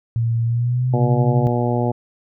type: tone with pitch glide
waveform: sine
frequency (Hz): 115.6 to 132.79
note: A#2 to C3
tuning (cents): -14 to +26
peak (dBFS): -16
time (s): 0.16-1.47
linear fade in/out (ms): 0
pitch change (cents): +240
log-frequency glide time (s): 0.45-1.08
type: harmonic tone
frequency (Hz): 120.9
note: B2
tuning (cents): -36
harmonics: 1 / 2 / 3 / 4 / 5 / 6 / 7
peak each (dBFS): -20 / -23 / -25 / -26 / -27 / -28 / -28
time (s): 0.93-1.92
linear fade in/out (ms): 10
effects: none